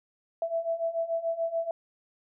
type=beating tone pair; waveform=sine; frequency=659.3 / 666.2 Hz; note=E5 / E5; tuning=0 / +18 cents; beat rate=6.9 Hz; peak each=-32 / -29 dBFS; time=0.42-1.71 s; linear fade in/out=2 ms; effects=none